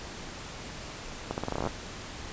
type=accelerating click train; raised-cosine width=1 ms; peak=-16 dBFS; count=13; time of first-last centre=1.31-1.672 s; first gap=69 ms; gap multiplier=0.83; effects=pink hiss -41 dBFS RMS until 2.32 s + resampled to 16000 Hz